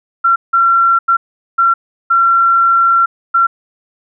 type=tone bursts at uneven times; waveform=sine; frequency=1363 Hz; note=F6; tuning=43 cents flat; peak=-7 dBFS; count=6; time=0.24-0.36 / 0.53-0.99 / 1.08-1.17 / 1.58-1.74 / 2.1-3.06 / 3.34-3.47 s; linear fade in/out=10 ms; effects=none